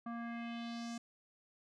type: tone with low-pass filter sweep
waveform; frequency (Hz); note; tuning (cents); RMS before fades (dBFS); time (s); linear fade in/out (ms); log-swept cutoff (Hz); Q
square; 233.7; A#3; +5; -43; 0.06-0.98; 5; 1200 to 7200; 2.4
effects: none